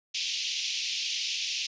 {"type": "band-pass noise", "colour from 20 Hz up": "pink", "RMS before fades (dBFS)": -32, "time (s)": [0.14, 1.67], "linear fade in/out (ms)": 10, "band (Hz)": [2500, 6200], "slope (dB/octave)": 48, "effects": ["resampled to 16000 Hz"]}